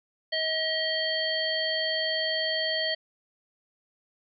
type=harmonic tone; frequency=636 Hz; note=D#5; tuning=38 cents sharp; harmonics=1 / 3 / 5 / 7; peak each=-31 / -31 / -31 / -31 dBFS; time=0.32-2.95 s; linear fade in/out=10 ms; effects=none